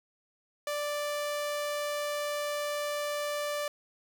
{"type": "tone", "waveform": "sawtooth", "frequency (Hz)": 587.3, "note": "D5", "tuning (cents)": 0, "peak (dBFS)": -27, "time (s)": [0.67, 3.68], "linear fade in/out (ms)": 2, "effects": []}